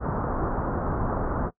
pink low-pass noise, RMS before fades -27 dBFS, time 0-1.51 s, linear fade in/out 50 ms, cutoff 1400 Hz, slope 48 dB/octave, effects noise-tail reverb RT60 0.1 s tail -21 dB re dry

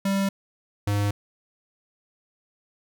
square tone pair in turn, 196 / 102.22 Hz, G3 / G#2, 0 / -27 cents, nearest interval major seventh, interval 1127 cents, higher first, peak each -22 / -22 dBFS, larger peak neither, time 0.05-0.29 / 0.87-1.11 s, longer neither, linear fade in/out 5 ms, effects none

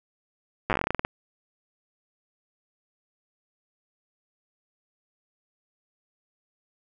slowing click train, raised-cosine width 0.5 ms, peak -9 dBFS, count 15, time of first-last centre 0.7-1.049 s, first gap 8 ms, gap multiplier 1.16, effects none

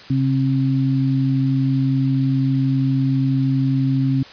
sine tone pair together, 134.8 / 267.1 Hz, C#3 / C4, -48 / +36 cents, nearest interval octave, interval 1184 cents, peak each -17 / -19 dBFS, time 0.1-4.23 s, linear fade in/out 5 ms, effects white hiss -40 dBFS RMS until 4.32 s + resampled to 11025 Hz

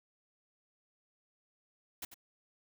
white noise with echo, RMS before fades -41 dBFS, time 2.02-2.05 s, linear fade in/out 5 ms, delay 93 ms, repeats 1, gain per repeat -11 dB, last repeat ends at 2.143 s, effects none

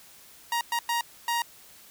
sawtooth tone bursts at uneven times, 941 Hz, A#5, 16 cents sharp, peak -21 dBFS, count 4, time 0.52-0.61 / 0.72-0.79 / 0.89-1.01 / 1.28-1.42 s, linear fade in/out 2 ms, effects white hiss -52 dBFS RMS until 1.9 s

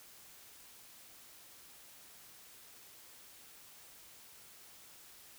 silence, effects white hiss -57 dBFS RMS until 5.38 s

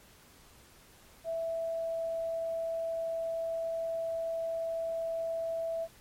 sine tone, 659.3 Hz, E5, in tune, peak -31 dBFS, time 1.24-5.88 s, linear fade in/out 50 ms, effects pink hiss -58 dBFS RMS until 6 s + MP3 64 kbps

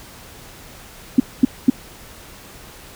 sine tone bursts, 257 Hz, C4, 31 cents flat, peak -5 dBFS, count 3, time 1.18-1.7 s, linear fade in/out 5 ms, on 20 ms, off 230 ms, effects pink hiss -41 dBFS RMS until 2.95 s

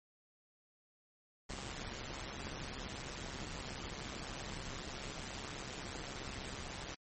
pink noise with amplitude modulation, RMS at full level -41 dBFS, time 1.49-6.95 s, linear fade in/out 10 ms, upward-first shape sine, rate 135 Hz, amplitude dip 75%, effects MP3 32 kbps

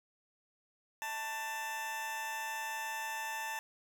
20% pulse tone with amplitude modulation, 887 Hz, A5, 14 cents sharp, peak -30 dBFS, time 1.02-3.59 s, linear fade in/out 0 ms, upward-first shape sine, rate 249 Hz, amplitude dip 50%, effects none

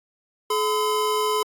square tone pair together, 427.4 / 1016.5 Hz, G#4 / B5, +50 / +50 cents, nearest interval octave + minor third, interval 1500 cents, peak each -24 dBFS, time 0.5-1.43 s, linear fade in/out 5 ms, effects AAC 64 kbps

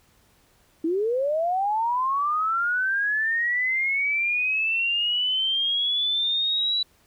sine linear sweep, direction up, 311.1 to 3951 Hz, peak -21 dBFS, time 0.84-6.83 s, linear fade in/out 5 ms, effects pink hiss -61 dBFS RMS until 7.06 s

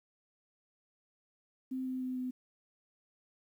sine tone with pitch steps, 259.8 / 257.7 / 255.6 / 253.6 Hz, C4 / C4 / C4 / B3, -12 / -26 / -40 / +46 cents, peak -34 dBFS, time 1.71-2.31 s, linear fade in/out 10 ms, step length 150 ms, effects 11-bit

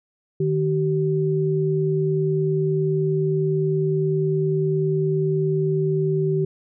sine tone pair together, 153.6 / 383.4 Hz, D#3 / G4, -22 / -38 cents, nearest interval octave + major third, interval 1584 cents, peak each -21 dBFS, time 0.4-6.45 s, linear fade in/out 5 ms, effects none

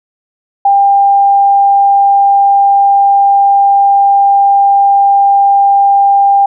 sine tone, 797 Hz, G5, 28 cents sharp, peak -4 dBFS, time 0.65-6.46 s, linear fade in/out 5 ms, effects none

